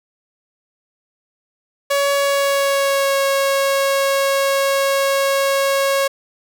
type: tone with pitch glide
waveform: sawtooth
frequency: 562 to 549.5 Hz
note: C#5 to C#5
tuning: +24 to -15 cents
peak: -11 dBFS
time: 1.9-6.08 s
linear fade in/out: 10 ms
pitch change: -39 cents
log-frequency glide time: 2.13-3.19 s
effects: none